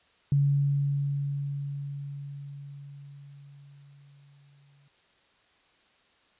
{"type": "tone with exponential decay", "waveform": "sine", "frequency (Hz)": 141.2, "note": "C#3", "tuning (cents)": 32, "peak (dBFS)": -19, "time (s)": [0.32, 4.88], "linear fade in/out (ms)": 2, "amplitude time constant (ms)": 990, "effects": ["white hiss -64 dBFS RMS until 6.39 s", "resampled to 8000 Hz"]}